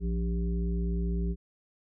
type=harmonic tone with a mistuned harmonic; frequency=58.1 Hz; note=A#1; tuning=5 cents flat; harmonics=1 / 3 / 5 / 7; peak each=-28 / -32 / -45 / -40 dBFS; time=0-1.36 s; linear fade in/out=50 ms; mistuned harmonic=7; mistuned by=-42 cents; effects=none